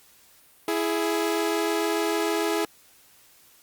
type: tone pair together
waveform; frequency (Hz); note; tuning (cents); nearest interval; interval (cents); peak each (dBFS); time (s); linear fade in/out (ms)
sawtooth; 331.3 / 418.1; E4 / G#4; +9 / +12; major third; 403; -22 / -22; 0.68-2.65; 2
effects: white hiss -56 dBFS RMS until 3.62 s + Opus 48 kbps